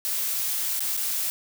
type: noise with dropouts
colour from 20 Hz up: blue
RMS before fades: -27 dBFS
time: 0.05-1.3 s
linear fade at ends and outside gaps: 0 ms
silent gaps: 0.794-0.805 / 0.967-0.974 s
effects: none